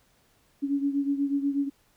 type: beating tone pair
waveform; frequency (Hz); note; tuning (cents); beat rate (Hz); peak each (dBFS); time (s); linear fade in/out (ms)
sine; 279.2 / 287.4; C#4 / D4; +13 / -37; 8.2; -25 / -30; 0.62-1.7; 20
effects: pink hiss -65 dBFS RMS until 1.96 s